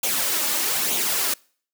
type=noise with flanger; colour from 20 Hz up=white; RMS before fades=-23 dBFS; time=0.03-1.34 s; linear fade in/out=5 ms; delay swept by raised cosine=0.29 to 3.49 ms; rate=1.1 Hz; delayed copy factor=+0.55; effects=noise-tail reverb RT60 0.5 s tail -26 dB re dry + high-pass 200 Hz 12 dB/octave